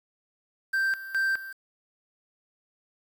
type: tone with tremolo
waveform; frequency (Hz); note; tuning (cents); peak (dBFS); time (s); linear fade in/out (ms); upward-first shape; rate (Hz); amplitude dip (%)
triangle; 1568; G6; 0; -21; 0.73-1.53; 10; square; 2.4; 80
effects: 8-bit